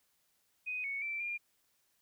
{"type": "tone with pitch steps", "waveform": "sine", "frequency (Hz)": [2499, 2219, 2336, 2404], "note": ["D#7", "C#7", "D7", "D7"], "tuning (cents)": [7, 1, -10, 40], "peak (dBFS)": -35, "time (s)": [0.66, 1.38], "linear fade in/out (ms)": 20, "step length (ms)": 180, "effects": ["white hiss -75 dBFS RMS until 2.01 s"]}